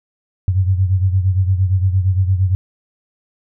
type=beating tone pair; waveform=sine; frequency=92.5 / 101.2 Hz; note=F#2 / G#2; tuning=0 / -44 cents; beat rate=8.7 Hz; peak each=-13 / -19 dBFS; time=0.48-2.55 s; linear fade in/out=0 ms; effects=none